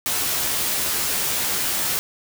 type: noise with comb filter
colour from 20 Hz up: white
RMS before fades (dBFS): -23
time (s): 0.06-1.99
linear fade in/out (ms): 0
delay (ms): 14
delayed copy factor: +0.65
effects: none